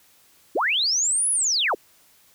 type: linear two-way sweep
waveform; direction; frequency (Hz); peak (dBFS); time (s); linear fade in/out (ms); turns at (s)
sine; up then down; 233.1 to 10548 to 233.1; -19; 0.55-1.75; 10; 1.3
effects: white hiss -57 dBFS RMS until 2.34 s